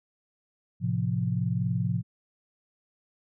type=chord; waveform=sine; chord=F major; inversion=first; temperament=equal; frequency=110 / 130.81 / 174.61 Hz; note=A2 / C3 / F3; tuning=0 / 0 / 0 cents; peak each=-29 dBFS; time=0.8-2.03 s; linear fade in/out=50 ms; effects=none